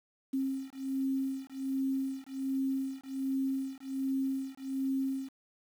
sine beating tone pair, 267.4 / 268.7 Hz, C4 / C4, +38 / +46 cents, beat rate 1.3 Hz, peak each -34 / -34 dBFS, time 0.33-5.29 s, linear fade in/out 10 ms, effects 9-bit

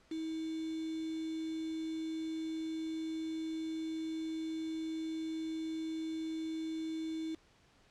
sine tone with quantisation, 320 Hz, D#4, 49 cents sharp, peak -36 dBFS, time 0.11-7.35 s, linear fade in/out 5 ms, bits 8, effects pink hiss -66 dBFS RMS until 7.9 s + low-pass 6000 Hz 12 dB/octave

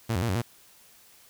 sawtooth tone with pitch steps, 114.4 / 89 / 117 / 92.8 / 118.3 Hz, A#2 / F2 / A#2 / F#2 / A#2, -32 / +33 / +7 / +6 / +26 cents, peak -21 dBFS, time 0.09-0.42 s, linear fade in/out 10 ms, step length 66 ms, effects white hiss -56 dBFS RMS until 1.29 s

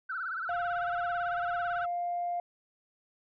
sine tone with vibrato, 1420 Hz, F6, 28 cents sharp, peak -32 dBFS, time 0.09-1.86 s, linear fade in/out 10 ms, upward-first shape sine, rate 18 Hz, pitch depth 150 cents each way
sine tone, 701 Hz, F5, 6 cents sharp, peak -29 dBFS, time 0.49-2.4 s, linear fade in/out 2 ms
effects tanh soft clip ceiling -25 dBFS

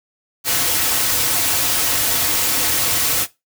white noise with comb filter, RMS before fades -18 dBFS, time 0.44-3.27 s, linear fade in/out 50 ms, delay 5 ms, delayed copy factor -0.6, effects noise-tail reverb RT60 0.2 s tail -17 dB re dry

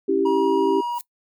sine chord, C# diminished, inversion none, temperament equal, 277.2 / 329.6 / 392 Hz, C#4 / E4 / G4, 0 / 0 / 0 cents, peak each -24 / -23 / -19 dBFS, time 0.08-0.81 s, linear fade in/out 10 ms
triangle tone, 957 Hz, A#5, 45 cents sharp, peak -21 dBFS, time 0.25-0.99 s, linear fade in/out 10 ms
violet noise with exponential growth, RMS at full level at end -31 dBFS, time 0.87-1.01 s, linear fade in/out 1 ms, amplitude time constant 29 ms
effects noise-tail reverb RT60 0.1 s tail -20 dB re dry

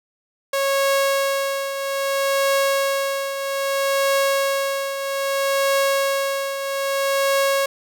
sawtooth tone with tremolo, 550 Hz, C#5, 14 cents flat, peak -12 dBFS, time 0.53-7.66 s, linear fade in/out 5 ms, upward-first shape triangle, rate 0.62 Hz, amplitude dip 65%, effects none

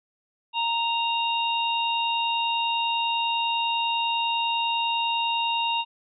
harmonic tone, 930 Hz, A#5, 4 cents flat, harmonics 1 / 3 / 4, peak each -25 / -27 / -31 dBFS, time 0.53-5.85 s, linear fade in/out 50 ms, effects none

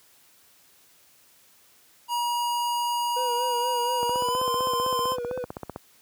square tone with pitch glide, 956 to 1036.5 Hz, A#5 to C6, +43 to -17 cents, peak -25 dBFS, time 2.08-5.17 s, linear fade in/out 50 ms, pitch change +140 cents, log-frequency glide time 4.1-4.46 s
triangle tone with vibrato, 493.4 Hz, B4, 2 cents flat, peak -27 dBFS, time 3.16-5.45 s, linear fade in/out 10 ms, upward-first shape sine, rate 4.2 Hz, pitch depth 58 cents each way
click train, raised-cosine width 1 ms, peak -19 dBFS, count 28, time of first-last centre 4.03-5.761 s, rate 15.6 Hz
effects white hiss -58 dBFS RMS until 6.01 s + high-pass 60 Hz 12 dB/octave

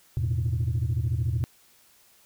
sine chord, E suspended fourth, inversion none, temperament equal, 82.41 / 110 / 123.47 Hz, E2 / A2 / B2, 0 / 0 / 0 cents, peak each -27 / -26 / -26 dBFS, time 0.17-1.44 s, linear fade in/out 0 ms, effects tanh soft clip ceiling -19 dBFS + white hiss -59 dBFS RMS until 2.25 s

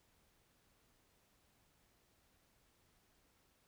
silence, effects pink hiss -74 dBFS RMS until 3.67 s

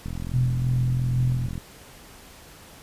click train, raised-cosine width 5 ms, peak -20 dBFS, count 66, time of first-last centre 0.06-1.579 s, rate 42.8 Hz
sine tone with tremolo, 125.2 Hz, B2, 24 cents sharp, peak -18 dBFS, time 0.33-1.48 s, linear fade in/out 20 ms, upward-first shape triangle, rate 2.6 Hz, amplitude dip 50%
effects pink hiss -47 dBFS RMS until 2.82 s + resampled to 32000 Hz

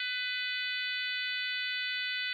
harmonic tone, 499.5 Hz, B4, 20 cents sharp, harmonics 3 / 4 / 5 / 6 / 7 / 8 / 9, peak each -38 / -37 / -39 / -40 / -40 / -43 / -45 dBFS, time 0-2.33 s, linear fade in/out 2 ms, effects 11-bit

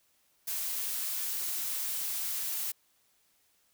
blue noise, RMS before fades -34 dBFS, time 0.47-2.72 s, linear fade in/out 10 ms, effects white hiss -70 dBFS RMS until 3.73 s

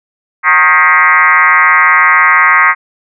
sine tone with frequency modulation, 1586 Hz, G6, 20 cents sharp, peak -4 dBFS, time 0.43-2.75 s, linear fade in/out 50 ms, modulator 166 Hz, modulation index 3.5, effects none

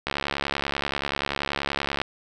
click train, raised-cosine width 0.3 ms, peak -9 dBFS, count 138, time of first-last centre 0.07-2.016 s, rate 70.4 Hz, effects none

